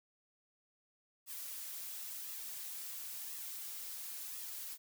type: noise with flanger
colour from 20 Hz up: blue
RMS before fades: -45 dBFS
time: 1.26-4.78 s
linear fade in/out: 50 ms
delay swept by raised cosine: 1.3 to 6.5 ms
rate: 0.96 Hz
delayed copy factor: -0.55
effects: none